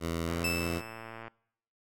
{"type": "tone with pitch glide", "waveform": "10% pulse", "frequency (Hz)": [83.3, 85.05], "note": ["E2", "F2"], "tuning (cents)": [19, -45], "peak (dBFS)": -23, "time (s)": [0, 0.82], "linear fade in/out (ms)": 50, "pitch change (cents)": 36, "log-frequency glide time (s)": [0.25, 0.39]}
{"type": "click train", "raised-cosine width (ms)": 0.5, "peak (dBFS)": -28, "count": 115, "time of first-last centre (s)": [0.28, 1.28], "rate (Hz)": 114}
{"type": "tone with exponential decay", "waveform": "sawtooth", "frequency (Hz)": 2637, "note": "E7", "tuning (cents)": 0, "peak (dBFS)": -25, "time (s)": [0.44, 1.23], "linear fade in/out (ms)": 5, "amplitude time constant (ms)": 170}
{"effects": ["noise-tail reverb RT60 0.7 s tail -23 dB re dry"]}